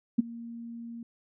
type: tone with ADSR envelope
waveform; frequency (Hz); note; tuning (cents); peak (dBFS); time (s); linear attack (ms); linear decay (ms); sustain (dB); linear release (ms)
sine; 233.1; A#3; 0; -16; 0.18-1.03; 12; 17; -22; 3
effects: none